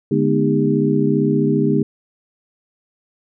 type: tone cluster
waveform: sine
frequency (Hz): 148.1 / 211.4 / 246.5 / 308.7 / 401.2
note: D3 / G#3 / B3 / D#4 / G4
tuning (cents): +15 / +31 / -3 / -14 / +40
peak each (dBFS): -20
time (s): 0.11-1.83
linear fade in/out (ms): 5
effects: none